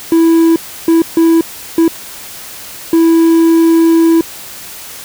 triangle tone bursts at uneven times, 329.6 Hz, E4, in tune, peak -3 dBFS, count 5, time 0.12-0.56 / 0.88-1.02 / 1.17-1.41 / 1.78-1.88 / 2.93-4.21 s, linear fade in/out 2 ms, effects white hiss -29 dBFS RMS until 5.04 s

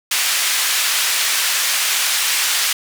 pink band-pass noise, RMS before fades -18 dBFS, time 0.11-2.73 s, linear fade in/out 5 ms, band 1900 to 14000 Hz, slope 12 dB/octave, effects none

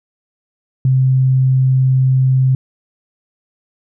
sine tone, 130.81 Hz, C3, in tune, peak -9 dBFS, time 0.85-2.55 s, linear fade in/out 2 ms, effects none

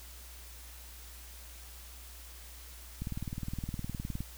click train, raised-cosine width 5 ms, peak -24 dBFS, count 24, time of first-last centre 3.02-4.206 s, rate 19.4 Hz, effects added 60 Hz sine -49 dBFS peak until 4.37 s + white hiss -52 dBFS RMS until 4.37 s

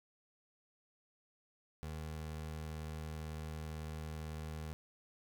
25% pulse tone, 78 Hz, D#2, 5 cents sharp, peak -38 dBFS, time 1.83-4.73 s, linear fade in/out 0 ms, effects none

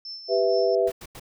sine tone with tremolo, 5310 Hz, E8, 12 cents sharp, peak -33 dBFS, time 0.05-0.75 s, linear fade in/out 2 ms, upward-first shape sine, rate 4.3 Hz, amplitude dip 55%
sine chord, E minor, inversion first, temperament equal, 392 / 493.9 / 659.3 Hz, G4 / B4 / E5, 0 / 0 / 0 cents, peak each -23 dBFS, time 0.28-0.92 s, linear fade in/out 50 ms
pink noise bursts, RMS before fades -41 dBFS, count 3, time 0.87-1.197 s, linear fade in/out 5 ms, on 49 ms, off 90 ms
effects none

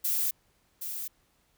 violet noise with echo, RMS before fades -28 dBFS, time 0.04-0.31 s, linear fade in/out 10 ms, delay 770 ms, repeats 1, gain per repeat -8 dB, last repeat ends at 1.08 s, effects pink hiss -69 dBFS RMS until 1.57 s

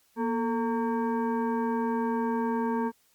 sine tone with frequency modulation, 236.6 Hz, A#3, 26 cents sharp, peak -25 dBFS, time 0.16-2.92 s, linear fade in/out 50 ms, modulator 682 Hz, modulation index 1.1, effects white hiss -66 dBFS RMS until 3.14 s + Opus 48 kbps

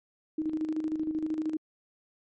sine tone with tremolo, 312.7 Hz, D#4, 9 cents sharp, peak -26 dBFS, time 0.38-1.57 s, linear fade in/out 5 ms, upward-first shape square, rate 13 Hz, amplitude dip 55%, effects MP3 32 kbps

